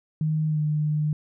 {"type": "tone with pitch glide", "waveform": "sine", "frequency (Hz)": [155.5, 151.42], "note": ["D#3", "D#3"], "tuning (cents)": [-1, -47], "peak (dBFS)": -21, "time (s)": [0.21, 1.13], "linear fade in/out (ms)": 2, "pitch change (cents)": -46, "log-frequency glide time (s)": [0.47, 0.61], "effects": []}